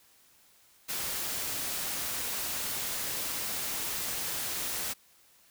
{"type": "noise", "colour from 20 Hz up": "white", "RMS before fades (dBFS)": -34, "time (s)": [0.88, 4.94], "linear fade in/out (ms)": 20, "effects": ["white hiss -62 dBFS RMS until 5.5 s"]}